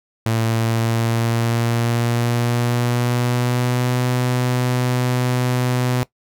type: tone with pitch glide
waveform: sawtooth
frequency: 113.3 to 124.99 Hz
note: A#2 to B2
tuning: -49 to +21 cents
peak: -13 dBFS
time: 0.26-6.03 s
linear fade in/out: 0 ms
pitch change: +170 cents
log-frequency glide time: 0.43-4.07 s
effects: noise-tail reverb RT60 0.1 s tail -18 dB re dry